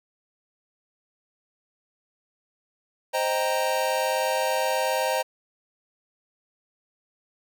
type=chord; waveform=square; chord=C minor seventh; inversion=none; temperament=equal; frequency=523.3 / 622.3 / 784 / 932.3 Hz; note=C5 / Eb5 / G5 / Bb5; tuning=0 / 0 / 0 / 0 cents; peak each=-28 / -29 / -31 / -29 dBFS; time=3.13-5.23 s; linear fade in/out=20 ms; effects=none